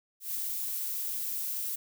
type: noise with ADSR envelope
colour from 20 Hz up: violet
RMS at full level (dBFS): -32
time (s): 0.2-1.76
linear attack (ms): 150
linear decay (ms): 5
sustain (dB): -2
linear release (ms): 9
effects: none